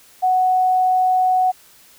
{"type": "tone", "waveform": "sine", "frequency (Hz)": 741, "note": "F#5", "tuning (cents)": 2, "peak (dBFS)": -13, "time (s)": [0.22, 1.52], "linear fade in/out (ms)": 20, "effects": ["white hiss -49 dBFS RMS until 1.98 s"]}